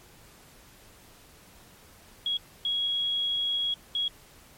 sine tone bursts at uneven times, 3317 Hz, G#7, 3 cents flat, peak -25 dBFS, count 3, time 2.26-2.37 / 2.65-3.74 / 3.95-4.08 s, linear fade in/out 2 ms, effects pink hiss -54 dBFS RMS until 4.57 s + MP3 64 kbps

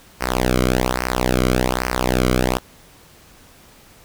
sawtooth tone with flanger, 62.7 Hz, B1, 27 cents sharp, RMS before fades -19 dBFS, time 0.2-2.59 s, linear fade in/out 20 ms, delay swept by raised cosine 0.27 to 1.15 ms, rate 1.2 Hz, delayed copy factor -0.9, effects pink hiss -48 dBFS RMS until 4.04 s

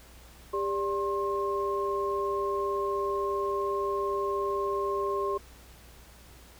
sine tone cluster, 399.1 / 582 / 1067 Hz, G4 / D5 / C6, +31 / -16 / +34 cents, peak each -29 / -37 / -31 dBFS, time 0.53-5.38 s, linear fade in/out 10 ms, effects added 60 Hz sine -52 dBFS peak until 6.59 s + pink hiss -54 dBFS RMS until 6.59 s

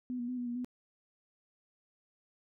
sine tone with pitch steps, 249.9 / 240.4 / 251.4 / 244.4 / 239.6 / 248.5 Hz, B3 / B3 / B3 / B3 / A#3 / B3, +21 / -46 / +31 / -18 / +48 / +11 cents, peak -34 dBFS, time 0.1-0.646 s, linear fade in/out 0 ms, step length 91 ms, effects none

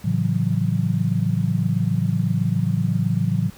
sine chord, F# minor seventh, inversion first, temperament just, 111 / 138.75 / 166.5 / 185 Hz, A2 / C#3 / E3 / F#3, +16 / +2 / +18 / 0 cents, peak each -23 / -24 / -23 / -24 dBFS, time 0.04-3.5 s, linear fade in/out 10 ms, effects pink hiss -47 dBFS RMS until 3.57 s

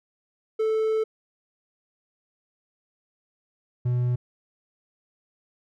triangle tone pair in turn, 438.8 / 123.13 Hz, A4 / B2, -5 / -5 cents, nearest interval octave + minor seventh, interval 2200 cents, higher first, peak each -19 dBFS, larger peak neither, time 0.59-1.04 / 3.85-4.16 s, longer first, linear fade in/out 10 ms, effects none

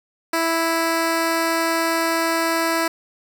10% pulse tone, 329.6 Hz, E4, in tune, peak -10 dBFS, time 0.33-2.88 s, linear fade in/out 5 ms, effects 8-bit

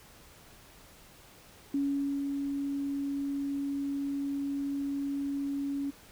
sine tone with ADSR envelope, 280 Hz, C#4, 18 cents sharp, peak -26 dBFS, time 1.74-5.91 s, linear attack 4 ms, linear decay 490 ms, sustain -4 dB, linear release 15 ms, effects pink hiss -55 dBFS RMS until 6.11 s

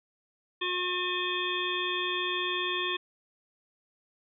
harmonic tone with a mistuned harmonic, 360.5 Hz, F#4, 45 cents flat, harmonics 1 / 3 / 5 / 7 / 9 / 10, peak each -35 / -35 / -36 / -35 / -35 / -36 dBFS, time 0.61-2.97 s, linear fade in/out 10 ms, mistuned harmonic 10, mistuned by -42 cents, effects none

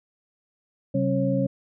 sine tone cluster, 132.8 / 190.6 / 271.3 / 544 Hz, C3 / G3 / C#4 / C#5, +26 / -48 / -37 / -33 cents, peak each -26 dBFS, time 0.94-1.47 s, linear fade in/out 10 ms, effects none

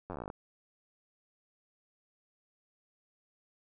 slowing click train, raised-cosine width 1 ms, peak -26 dBFS, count 14, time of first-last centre 0.1-0.301 s, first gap 10 ms, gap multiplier 1.07, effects none

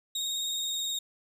30% pulse tone with vibrato, 3729 Hz, A#7, in tune, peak -27 dBFS, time 0.15-0.99 s, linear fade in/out 5 ms, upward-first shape sine, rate 19 Hz, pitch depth 33 cents each way, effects none

